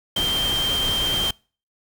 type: tone in noise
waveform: sine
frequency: 3155 Hz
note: G7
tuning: 10 cents sharp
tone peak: -20 dBFS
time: 0.16-1.31 s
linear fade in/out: 5 ms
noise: pink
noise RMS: -28 dBFS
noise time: 0.16-1.31 s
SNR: +5 dB
effects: noise-tail reverb RT60 0.4 s tail -26 dB re dry